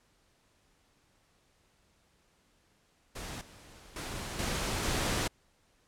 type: noise with level steps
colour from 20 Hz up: pink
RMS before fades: -41 / -54 / -39 / -33 / -31 dBFS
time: 3.15-5.28 s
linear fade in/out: 10 ms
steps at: 3.41 / 3.96 / 4.39 / 4.83 s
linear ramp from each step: 2 ms
effects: pink hiss -69 dBFS RMS until 5.87 s + low-pass 10000 Hz 12 dB/octave